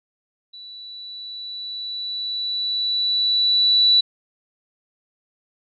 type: tone with level ramp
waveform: sine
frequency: 3951 Hz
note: B7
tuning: in tune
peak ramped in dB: -37 to -11 dBFS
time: 0.53-4.01 s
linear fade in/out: 10 ms
effects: none